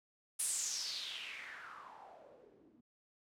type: noise with low-pass filter sweep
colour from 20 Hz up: blue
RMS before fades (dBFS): -44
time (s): 0.39-2.81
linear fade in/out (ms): 10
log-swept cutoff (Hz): 10000 to 250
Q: 4.9
effects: none